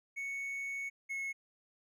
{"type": "tone pair in turn", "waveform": "triangle", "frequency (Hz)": [2217, 2183], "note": ["C#7", "C#7"], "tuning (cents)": [0, -27], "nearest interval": "unison", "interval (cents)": 27, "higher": "first", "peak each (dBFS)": [-35, -34], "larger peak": "second", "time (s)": [[0.16, 0.9], [1.09, 1.33]], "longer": "first", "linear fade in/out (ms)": 20, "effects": []}